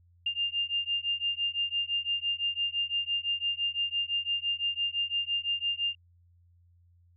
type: beating tone pair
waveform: sine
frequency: 2800 / 2805.9 Hz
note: F7 / F7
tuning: +4 / +7 cents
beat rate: 5.9 Hz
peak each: -31 dBFS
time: 0.26-5.95 s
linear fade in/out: 5 ms
effects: added 87 Hz sine -59 dBFS peak until 7.16 s